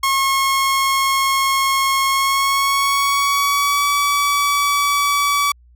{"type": "tone with pitch glide", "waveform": "sawtooth", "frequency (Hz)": [1085, 1144.2], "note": ["C#6", "D6"], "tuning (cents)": [-37, -45], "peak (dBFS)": -11, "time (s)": [0.03, 5.52], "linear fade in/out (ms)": 5, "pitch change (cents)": 92, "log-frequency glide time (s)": [2.08, 3.86], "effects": ["added 60 Hz sine -46 dBFS peak until 5.75 s"]}